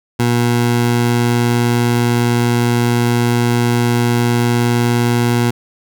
20% pulse tone, 119.7 Hz, A#2, 46 cents sharp, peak -7 dBFS, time 0.19-5.51 s, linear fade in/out 10 ms, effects none

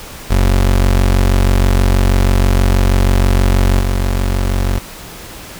30% pulse tone with level steps, 46.25 Hz, F#1, in tune, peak -6 / -10 dBFS, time 0.3-4.79 s, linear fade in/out 10 ms, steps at 3.79 s, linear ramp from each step 20 ms, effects pink hiss -32 dBFS RMS until 5.59 s

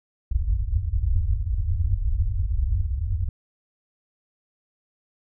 white low-pass noise, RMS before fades -23 dBFS, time 0.31-3.29 s, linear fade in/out 5 ms, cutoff 100 Hz, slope 96 dB/octave, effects none

